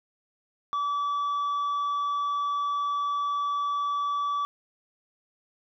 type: tone with tanh clipping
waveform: triangle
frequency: 1151 Hz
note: D6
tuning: 35 cents flat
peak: -26 dBFS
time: 0.73-4.45 s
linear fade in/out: 0 ms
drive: 8 dB
effects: none